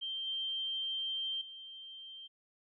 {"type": "tone with level steps", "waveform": "sine", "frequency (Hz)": 3147, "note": "G7", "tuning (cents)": 6, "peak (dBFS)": [-36, -34, -46], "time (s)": [0.01, 2.28], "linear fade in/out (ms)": 20, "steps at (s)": [0.27, 1.41], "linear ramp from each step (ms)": 5, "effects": []}